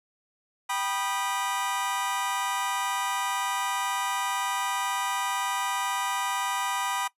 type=chord; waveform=sawtooth; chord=G augmented; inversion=none; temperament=just; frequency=784 / 980 / 1225 Hz; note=G5 / B5 / D#6; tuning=0 / -14 / -27 cents; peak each=-29 / -26 / -29 dBFS; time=0.69-7.08 s; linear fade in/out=10 ms; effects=noise-tail reverb RT60 0.1 s tail -19 dB re dry + resampled to 32000 Hz